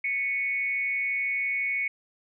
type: tone with frequency modulation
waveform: sine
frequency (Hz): 2217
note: C#7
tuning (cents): 0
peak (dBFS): -25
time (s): 0.04-1.88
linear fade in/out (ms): 5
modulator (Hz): 230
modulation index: 0.44
effects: none